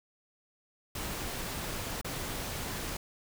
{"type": "noise with dropouts", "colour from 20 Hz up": "pink", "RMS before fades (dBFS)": -37, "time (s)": [0.95, 2.97], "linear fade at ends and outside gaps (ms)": 5, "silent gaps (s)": [2.014, 2.045], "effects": []}